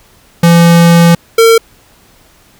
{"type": "tone pair in turn", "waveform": "square", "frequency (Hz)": [169.7, 454.9], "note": ["F3", "A#4"], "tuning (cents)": [-49, -42], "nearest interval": "octave + perfect fourth", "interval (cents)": 1707, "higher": "second", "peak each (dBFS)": -3, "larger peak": "neither", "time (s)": [[0.43, 1.15], [1.38, 1.58]], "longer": "first", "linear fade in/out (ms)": 5, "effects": ["pink hiss -45 dBFS RMS until 2.59 s"]}